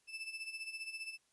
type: tone with tremolo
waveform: 35% pulse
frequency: 2637 Hz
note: E7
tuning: in tune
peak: -38 dBFS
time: 0.07-1.18 s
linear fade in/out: 50 ms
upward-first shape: sine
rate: 15 Hz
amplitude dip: 70%
effects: white hiss -75 dBFS RMS until 1.32 s + resampled to 24000 Hz